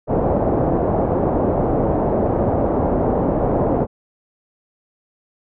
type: low-pass noise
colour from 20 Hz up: white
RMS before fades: -18 dBFS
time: 0.07-3.87 s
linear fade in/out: 50 ms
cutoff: 700 Hz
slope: 24 dB/octave
effects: none

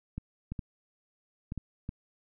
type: clicks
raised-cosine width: 5 ms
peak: -23 dBFS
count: 6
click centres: 0.18 / 0.52 / 0.592 / 1.521 / 1.577 / 1.891 s
effects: none

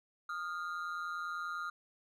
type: ring-modulated tone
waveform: triangle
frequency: 1318.5 Hz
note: E6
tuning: in tune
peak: -32 dBFS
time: 0.29-1.7 s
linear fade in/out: 5 ms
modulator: 85 Hz
effects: none

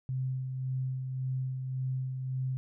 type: tone with tremolo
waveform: sine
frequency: 130.2 Hz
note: C3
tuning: 8 cents flat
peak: -29 dBFS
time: 0.09-2.57 s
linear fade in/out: 0 ms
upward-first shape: sine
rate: 1.8 Hz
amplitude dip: 40%
effects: none

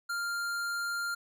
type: tone with hard clipping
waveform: sine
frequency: 1396.9 Hz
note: F6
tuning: in tune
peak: -33 dBFS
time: 0.09-1.15 s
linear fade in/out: 10 ms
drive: 16 dB
effects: none

